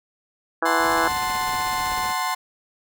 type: harmonic tone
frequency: 164.81 Hz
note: E3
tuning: in tune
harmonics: 2 / 3 / 4 / 5 / 6 / 7 / 8 / 9 / 10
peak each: -28 / -28 / -28 / -28 / -28 / -28 / -28 / -28 / -28 dBFS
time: 0.62-1.08 s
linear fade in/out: 5 ms
type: chord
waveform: 35% pulse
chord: F# diminished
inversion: none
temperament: equal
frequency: 740 / 880 / 1046.5 Hz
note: F#5 / A5 / C6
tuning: 0 / 0 / 0 cents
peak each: -27 / -27 / -23 dBFS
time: 0.65-2.35 s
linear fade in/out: 10 ms
type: noise with tremolo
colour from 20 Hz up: pink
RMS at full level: -35 dBFS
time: 0.78-2.14 s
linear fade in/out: 50 ms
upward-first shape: sine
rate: 16 Hz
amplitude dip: 45%
effects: none